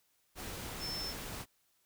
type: tone in noise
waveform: sine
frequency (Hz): 5310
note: E8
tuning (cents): +12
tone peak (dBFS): -38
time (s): 0.79-1.14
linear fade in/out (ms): 50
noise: pink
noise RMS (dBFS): -43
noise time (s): 0.35-1.46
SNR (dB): +2
effects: white hiss -74 dBFS RMS until 1.85 s